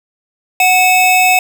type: tone pair together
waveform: square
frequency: 738 / 2594 Hz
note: F#5 / E7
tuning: -5 / -28 cents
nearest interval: octave + minor seventh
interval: 2177 cents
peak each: -11 dBFS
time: 0.6-1.39 s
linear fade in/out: 2 ms
effects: none